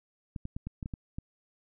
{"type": "clicks", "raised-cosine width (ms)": 5, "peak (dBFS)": -24, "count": 8, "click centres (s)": [0.362, 0.454, 0.565, 0.67, 0.828, 0.859, 0.938, 1.185], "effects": []}